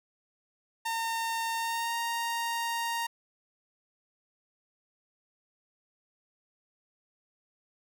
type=tone with pitch glide; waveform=sawtooth; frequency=912 to 930.6 Hz; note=A#5 to A#5; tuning=-38 to -3 cents; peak=-26 dBFS; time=0.85-3.07 s; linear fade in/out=10 ms; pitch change=+35 cents; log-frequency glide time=1.56-1.96 s; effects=none